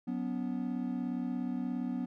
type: chord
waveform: triangle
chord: F# suspended fourth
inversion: none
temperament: equal with one note detuned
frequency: 185 / 246.9 / 284 Hz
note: F#3 / B3 / C#4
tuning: 0 / 0 / +42 cents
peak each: -37 / -32 / -38 dBFS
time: 0.07-2.06 s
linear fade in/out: 10 ms
effects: none